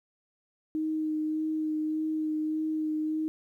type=tone with vibrato; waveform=sine; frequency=311.1 Hz; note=D#4; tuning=in tune; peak=-27 dBFS; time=0.75-3.28 s; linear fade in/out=0 ms; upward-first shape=sine; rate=1.7 Hz; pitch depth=14 cents each way; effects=11-bit